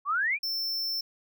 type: exponential sweep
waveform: sine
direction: up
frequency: 1089 to 2489 Hz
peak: -24 dBFS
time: 0.05-0.39 s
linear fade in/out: 50 ms
type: tone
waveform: square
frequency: 5350 Hz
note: E8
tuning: 25 cents sharp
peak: -29 dBFS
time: 0.43-1.01 s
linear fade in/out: 5 ms
effects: none